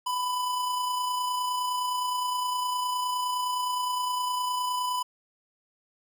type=tone with amplitude modulation; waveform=square; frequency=997 Hz; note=B5; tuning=16 cents sharp; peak=-26 dBFS; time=0.06-5.03 s; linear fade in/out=10 ms; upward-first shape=sine; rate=29.7 Hz; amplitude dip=30%; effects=none

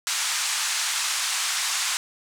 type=band-pass noise; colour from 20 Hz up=white; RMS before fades=-26 dBFS; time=0.07-1.97 s; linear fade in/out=0 ms; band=940 to 8600 Hz; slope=24 dB/octave; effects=none

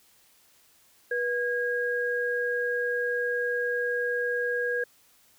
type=tone pair together; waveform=sine; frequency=486.1 / 1635 Hz; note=B4 / G#6; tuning=-28 / -28 cents; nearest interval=octave + major sixth; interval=2100 cents; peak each=-28 dBFS; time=1.11-4.84 s; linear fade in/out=5 ms; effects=white hiss -61 dBFS RMS until 5.38 s

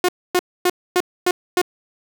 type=tone bursts; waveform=sawtooth; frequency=360 Hz; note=F#4; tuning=47 cents flat; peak=-10 dBFS; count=6; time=0.04-1.616 s; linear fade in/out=2 ms; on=46 ms; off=260 ms; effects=none

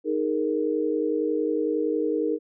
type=chord; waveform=sine; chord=D# suspended fourth; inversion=none; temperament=equal; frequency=311.1 / 415.3 / 466.2 Hz; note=D#4 / G#4 / A#4; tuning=0 / 0 / 0 cents; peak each=-26 / -28 / -26 dBFS; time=0.04-2.39 s; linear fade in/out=50 ms; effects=none

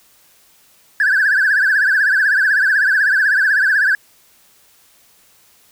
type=tone with vibrato; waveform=triangle; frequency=1620 Hz; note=G#6; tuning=43 cents flat; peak=-8 dBFS; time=1-3.95 s; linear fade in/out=2 ms; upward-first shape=triangle; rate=16 Hz; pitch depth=160 cents each way; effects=tanh soft clip ceiling -8 dBFS + white hiss -52 dBFS RMS until 5.71 s

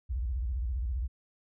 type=tone with vibrato; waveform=sine; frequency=61 Hz; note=B1; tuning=21 cents flat; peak=-29 dBFS; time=0.09-1.08 s; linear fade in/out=20 ms; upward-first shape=square; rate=15 Hz; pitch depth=230 cents each way; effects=none

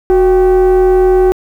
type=tone with frequency modulation; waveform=sine; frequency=370 Hz; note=F#4; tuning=in tune; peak=-3 dBFS; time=0.1-1.32 s; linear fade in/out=0 ms; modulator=412 Hz; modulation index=0.5; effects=tanh soft clip ceiling -5 dBFS + 7-bit

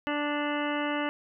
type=harmonic tone; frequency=293.3 Hz; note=D4; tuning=2 cents flat; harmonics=1 / 2 / 3 / 4 / 5 / 6 / 7 / 9 / 10; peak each=-31 / -34 / -36 / -37 / -38 / -39 / -39 / -41 / -41 dBFS; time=0.07-1.09 s; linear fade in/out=0 ms; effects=none

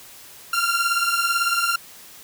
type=beating tone pair; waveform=sawtooth; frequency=1373 / 1391 Hz; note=F6 / F6; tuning=-30 / -7 cents; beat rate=18 Hz; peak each=-19 / -18 dBFS; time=0.53-1.76 s; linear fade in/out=5 ms; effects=white hiss -44 dBFS RMS until 2.23 s

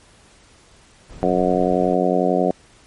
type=noise; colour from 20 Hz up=brown; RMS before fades=-36 dBFS; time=1.09-1.95 s; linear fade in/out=10 ms
type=harmonic tone; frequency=91 Hz; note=F#2; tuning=28 cents flat; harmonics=2 / 3 / 4 / 5 / 6 / 7 / 8; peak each=-23 / -23 / -23 / -23 / -23 / -23 / -23 dBFS; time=1.23-2.51 s; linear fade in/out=0 ms
effects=pink hiss -51 dBFS RMS until 2.86 s + MP3 48 kbps

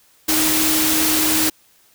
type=tone in noise; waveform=sine; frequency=312.8 Hz; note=D#4; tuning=9 cents sharp; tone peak=-21 dBFS; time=0.28-1.5 s; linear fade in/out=10 ms; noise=white; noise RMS=-18 dBFS; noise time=0.28-1.5 s; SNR=-6 dB; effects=white hiss -55 dBFS RMS until 1.94 s

